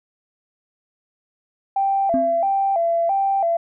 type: tone with vibrato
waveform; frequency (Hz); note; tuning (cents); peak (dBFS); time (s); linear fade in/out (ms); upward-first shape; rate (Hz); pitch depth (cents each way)
sine; 728; F#5; -28; -16; 1.76-3.57; 5; square; 1.5; 130
type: tone with exponential decay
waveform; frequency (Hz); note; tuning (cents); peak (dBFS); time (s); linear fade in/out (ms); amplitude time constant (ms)
sine; 261.6; C4; 0; -16; 2.14-2.52; 0; 82
effects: tanh soft clip ceiling -8 dBFS